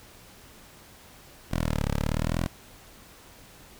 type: exponential two-way sweep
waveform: 10% pulse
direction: down then up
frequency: 43.65 to 34.65 to 43.65 Hz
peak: -17 dBFS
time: 1.51-2.47 s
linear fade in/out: 10 ms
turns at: 1.88 s
effects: pink hiss -51 dBFS RMS until 3.79 s